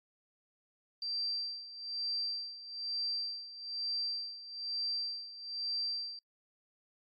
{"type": "tone with tremolo", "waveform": "sine", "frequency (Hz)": 4699, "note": "D8", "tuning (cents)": 0, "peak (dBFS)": -32, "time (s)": [1.02, 6.19], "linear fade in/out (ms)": 2, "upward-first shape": "sine", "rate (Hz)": 1.1, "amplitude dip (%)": 80, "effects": ["noise-tail reverb RT60 0.1 s tail -25 dB re dry", "AAC 64 kbps"]}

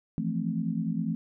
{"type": "chord", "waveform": "sine", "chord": "F major seventh", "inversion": "third", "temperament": "equal", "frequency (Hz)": [164.81, 174.61, 220, 261.6], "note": ["E3", "F3", "A3", "C4"], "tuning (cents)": [0, 0, 0, 0], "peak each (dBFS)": [-32, -33, -31, -35], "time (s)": [0.18, 1.15], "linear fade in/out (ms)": 0, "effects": []}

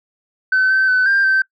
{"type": "tone with pitch steps", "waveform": "sine", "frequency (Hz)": [1523, 1542, 1510, 1590, 1551], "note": ["F#6", "G6", "F#6", "G6", "G6"], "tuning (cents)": [50, -29, 35, 24, -19], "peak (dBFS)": -10, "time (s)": [0.52, 1.42], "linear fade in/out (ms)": 5, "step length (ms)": 180, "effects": ["noise-tail reverb RT60 0.1 s tail -23 dB re dry", "tanh soft clip ceiling -9 dBFS"]}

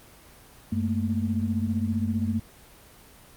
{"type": "tone cluster", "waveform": "sine", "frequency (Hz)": [94.8, 216, 231.2], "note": ["F#2", "A3", "A#3"], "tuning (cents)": [43, -32, -14], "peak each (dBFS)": -28, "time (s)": [0.72, 2.4], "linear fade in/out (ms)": 5, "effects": ["pink hiss -51 dBFS RMS until 3.36 s", "Opus 24 kbps"]}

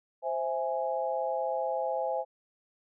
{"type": "chord", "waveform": "sine", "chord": "C augmented", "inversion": "none", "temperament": "equal", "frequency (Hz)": [523.3, 659.3, 830.6], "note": ["C5", "E5", "G#5"], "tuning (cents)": [0, 0, 0], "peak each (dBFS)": [-32, -33, -33], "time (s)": [0.22, 2.25], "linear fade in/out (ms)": 50, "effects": []}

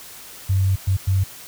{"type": "tone bursts at uneven times", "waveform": "sine", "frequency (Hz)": 95.6, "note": "G2", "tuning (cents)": -43, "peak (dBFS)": -15, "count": 3, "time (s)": [[0.49, 0.76], [0.87, 0.97], [1.07, 1.24]], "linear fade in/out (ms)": 10, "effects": ["white hiss -40 dBFS RMS until 1.47 s"]}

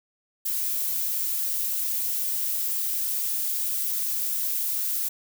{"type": "noise", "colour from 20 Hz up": "violet", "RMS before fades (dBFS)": -27, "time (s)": [0.45, 5.09], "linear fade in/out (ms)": 10, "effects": []}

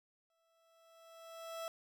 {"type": "tone with exponential growth", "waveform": "30% pulse", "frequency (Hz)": 659.3, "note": "E5", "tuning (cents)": 0, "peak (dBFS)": -37, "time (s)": [0.3, 1.68], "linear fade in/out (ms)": 1, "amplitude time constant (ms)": 300, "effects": []}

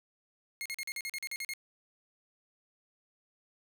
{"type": "tone bursts", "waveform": "sawtooth", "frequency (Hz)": 2150, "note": "C7", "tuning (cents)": 47, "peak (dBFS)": -32, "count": 11, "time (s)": [0.61, 1.536], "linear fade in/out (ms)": 0, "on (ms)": 46, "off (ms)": 42, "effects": ["11-bit"]}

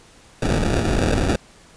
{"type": "noise with sample-and-hold", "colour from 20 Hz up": "pink", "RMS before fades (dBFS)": -19, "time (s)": [0.42, 1.36], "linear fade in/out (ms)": 5, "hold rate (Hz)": 1050, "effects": ["pink hiss -49 dBFS RMS until 1.76 s", "resampled to 22050 Hz"]}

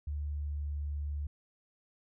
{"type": "tone with pitch glide", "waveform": "sine", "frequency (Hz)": [73.42, 72.95], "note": ["D2", "D2"], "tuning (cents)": [0, -11], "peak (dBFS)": -33, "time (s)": [0.07, 1.27], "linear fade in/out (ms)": 5, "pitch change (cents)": -11, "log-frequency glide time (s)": [0.25, 0.68], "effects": []}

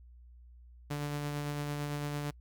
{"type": "tone with tremolo", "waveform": "sawtooth", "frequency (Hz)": 146.1, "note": "D3", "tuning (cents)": -9, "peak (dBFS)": -29, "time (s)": [0.9, 2.31], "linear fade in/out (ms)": 10, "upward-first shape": "sine", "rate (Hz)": 8.9, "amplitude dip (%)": 25, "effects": ["noise-tail reverb RT60 0.1 s tail -26 dB re dry", "added 60 Hz sine -52 dBFS peak until 2.4 s"]}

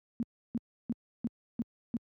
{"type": "tone bursts", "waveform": "sine", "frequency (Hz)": 233.3, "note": "A#3", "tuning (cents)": 2, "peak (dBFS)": -28, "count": 6, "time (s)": [0.2, 1.968], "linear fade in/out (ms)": 0, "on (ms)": 28, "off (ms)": 320, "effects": ["high-pass 80 Hz 12 dB/octave"]}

